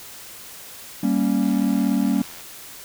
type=chord; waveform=triangle; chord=G diminished; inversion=none; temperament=equal; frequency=196 / 233.1 / 277.2 Hz; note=G3 / Bb3 / Db4; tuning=0 / 0 / 0 cents; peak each=-20 dBFS; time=1.03-2.22 s; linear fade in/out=5 ms
type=click train; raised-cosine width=0.2 ms; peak=-25 dBFS; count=83; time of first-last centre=1.43-2.409 s; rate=83.8 Hz
effects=white hiss -40 dBFS RMS until 2.84 s